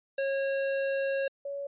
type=tone pair in turn; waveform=square / sine; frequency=546 / 562 Hz; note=C#5 / C#5; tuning=-26 / +24 cents; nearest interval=minor second; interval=50 cents; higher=second; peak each=-28 / -33 dBFS; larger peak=first; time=0.18-1.28 / 1.45-1.67 s; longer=first; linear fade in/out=5 ms; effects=resampled to 8000 Hz